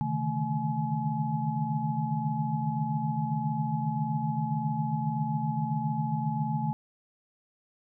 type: tone cluster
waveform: sine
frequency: 135.3 / 149.5 / 157 / 220.8 / 849 Hz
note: C#3 / D3 / D#3 / A3 / G#5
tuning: -42 / +31 / +16 / +6 / +38 cents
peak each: -34 / -35 / -32 / -33 / -33 dBFS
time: 0.01-6.73 s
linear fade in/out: 0 ms
effects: none